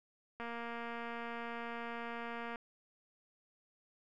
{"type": "click train", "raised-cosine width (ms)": 0.5, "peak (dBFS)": -29, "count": 506, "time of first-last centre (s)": [0.4, 2.558], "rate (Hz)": 234, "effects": []}